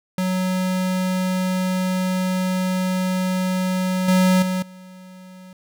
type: tone with level steps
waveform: square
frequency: 185 Hz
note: F#3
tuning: in tune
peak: -20 / -14 / -21 / -40 dBFS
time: 0.18-5.53 s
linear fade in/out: 2 ms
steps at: 4.08 / 4.42 / 4.62 s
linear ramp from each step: 5 ms
effects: none